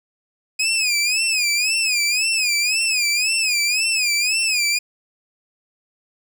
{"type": "tone with vibrato", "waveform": "20% pulse", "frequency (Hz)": 2504, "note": "D#7", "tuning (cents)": 10, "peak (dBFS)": -12, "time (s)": [0.59, 4.79], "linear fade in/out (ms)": 10, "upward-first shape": "sine", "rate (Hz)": 1.9, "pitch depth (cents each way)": 130, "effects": []}